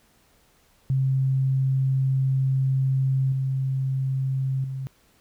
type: tone with level steps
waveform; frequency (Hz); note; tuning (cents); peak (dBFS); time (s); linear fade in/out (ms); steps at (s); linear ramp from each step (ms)
sine; 133.2; C3; +31; -19 / -22 / -28; 0.9-4.87; 0; 3.32 / 4.64; 2
effects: pink hiss -61 dBFS RMS until 5.2 s